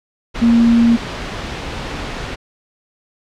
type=tone in noise; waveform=sine; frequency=233.1 Hz; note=A#3; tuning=in tune; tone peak=-8 dBFS; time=0.41-0.97 s; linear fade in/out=20 ms; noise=pink; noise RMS=-25 dBFS; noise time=0.34-2.36 s; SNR=+14 dB; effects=low-pass 4000 Hz 12 dB/octave